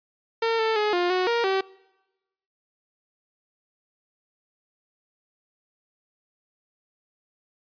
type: tone with pitch steps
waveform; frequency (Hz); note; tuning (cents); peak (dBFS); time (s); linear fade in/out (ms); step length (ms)
sawtooth; 455.2 / 444.2 / 421.5 / 353.1 / 367.5 / 469.3 / 384.3; A#4 / A4 / G#4 / F4 / F#4 / A#4 / G4; -41 / +16 / +26 / +19 / -12 / +12 / -34; -17; 0.42-1.61; 5; 170
effects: noise-tail reverb RT60 1.0 s tail -23 dB re dry + resampled to 11025 Hz